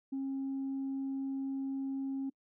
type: tone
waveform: sine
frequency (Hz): 270.4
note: C#4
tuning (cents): -43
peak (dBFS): -32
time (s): 0.12-2.3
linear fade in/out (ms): 10
effects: noise-tail reverb RT60 0.1 s tail -26 dB re dry + tanh soft clip ceiling -31 dBFS